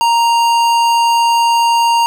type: tone with tanh clipping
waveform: sine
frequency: 932.3 Hz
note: A#5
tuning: in tune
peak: -11 dBFS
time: 0.01-2.06 s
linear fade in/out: 0 ms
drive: 18 dB
effects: none